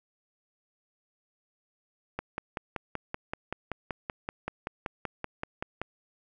click train, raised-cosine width 0.5 ms, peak -17 dBFS, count 20, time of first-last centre 2.19-5.816 s, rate 5.24 Hz, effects none

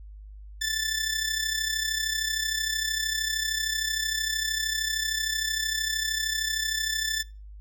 15% pulse tone with amplitude modulation, 1760 Hz, A6, in tune, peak -17 dBFS, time 0.61-7.23 s, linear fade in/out 10 ms, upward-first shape sine, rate 33.1 Hz, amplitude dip 60%, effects noise-tail reverb RT60 0.3 s tail -22 dB re dry + added 51 Hz sine -41 dBFS peak until 7.6 s

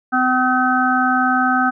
harmonic tone, 254.9 Hz, C4, 45 cents flat, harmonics 1 / 3 / 5 / 6, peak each -19 / -19 / -19 / -19 dBFS, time 0.12-1.71 s, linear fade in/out 20 ms, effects none

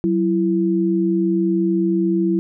sine tone pair together, 187.4 / 333.9 Hz, F#3 / E4, +22 / +22 cents, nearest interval minor seventh, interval 1000 cents, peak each -19 / -17 dBFS, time 0.04-2.39 s, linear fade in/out 0 ms, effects none

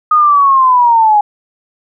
sine linear sweep, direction down, 1244.5 to 820 Hz, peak -5 dBFS, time 0.11-1.21 s, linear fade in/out 5 ms, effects none

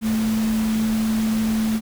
sine tone in noise, 220 Hz, A3, in tune, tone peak -18 dBFS, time 0.01-1.81 s, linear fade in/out 50 ms, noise pink, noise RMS -32 dBFS, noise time 0.01-1.81 s, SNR +11 dB, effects none

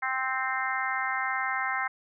harmonic tone, 261.6 Hz, C4, in tune, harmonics 3 / 4 / 5 / 6 / 7 / 8, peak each -34 / -34 / -34 / -34 / -34 / -34 dBFS, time 0.02-1.88 s, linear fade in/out 10 ms, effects none

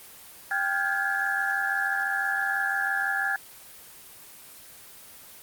sine tone cluster, 788 / 1406 / 1607 / 1693 Hz, G5 / F6 / G6 / G#6, +9 / +11 / +43 / +33 cents, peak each -31 / -31 / -30 / -27 dBFS, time 0.51-3.36 s, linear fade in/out 2 ms, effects white hiss -47 dBFS RMS until 5.42 s + Opus 24 kbps

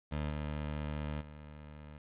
20% pulse tone with level steps, 75 Hz, D2, 37 cents sharp, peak -29 / -31 / -43 dBFS, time 0.11-1.99 s, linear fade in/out 20 ms, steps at 0.29 / 1.2 s, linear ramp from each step 20 ms, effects resampled to 8000 Hz + 10-bit

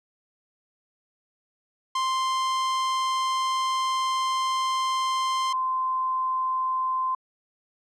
45% pulse / sine tone pair in turn, 1046.5 / 1036.9 Hz, C6 / C6, 0 / -16 cents, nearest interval unison, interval 16 cents, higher first, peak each -23 dBFS, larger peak neither, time 1.95-5.53 / 5.53-7.15 s, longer first, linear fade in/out 5 ms, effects low-pass 7000 Hz 12 dB/octave

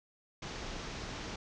pink low-pass noise, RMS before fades -42 dBFS, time 0.42-1.36 s, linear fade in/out 5 ms, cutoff 6600 Hz, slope 48 dB/octave, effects none

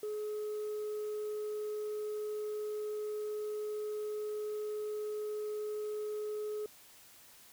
sine tone, 423.5 Hz, G#4, 34 cents sharp, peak -33 dBFS, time 0.03-6.66 s, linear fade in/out 2 ms, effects tanh soft clip ceiling -34 dBFS + white hiss -58 dBFS RMS until 7.52 s

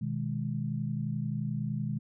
sine chord, G# minor, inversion first, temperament just, 124.59 / 155.74 / 207.7 Hz, B2 / D#3 / G#3, +16 / +2 / 0 cents, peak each -34 / -34 / -35 dBFS, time 0.01-1.99 s, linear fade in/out 10 ms, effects none

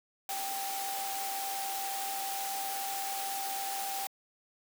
sine tone in noise, 784 Hz, G5, in tune, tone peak -36 dBFS, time 0.29-4.07 s, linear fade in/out 2 ms, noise white, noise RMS -38 dBFS, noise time 0.29-4.07 s, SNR -1 dB, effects high-pass 300 Hz 12 dB/octave

